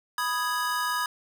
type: chord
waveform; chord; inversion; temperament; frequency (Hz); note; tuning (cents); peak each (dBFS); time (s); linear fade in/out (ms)
square; G# minor; first; equal; 987.8 / 1244.5 / 1661.2; B5 / D#6 / G#6; 0 / 0 / 0; -31; 0.18-1.06; 2
effects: none